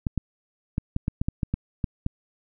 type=clicks; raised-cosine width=5 ms; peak=-12 dBFS; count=11; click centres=0.068 / 0.177 / 0.781 / 0.964 / 1.081 / 1.215 / 1.285 / 1.432 / 1.54 / 1.842 / 2.064 s; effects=none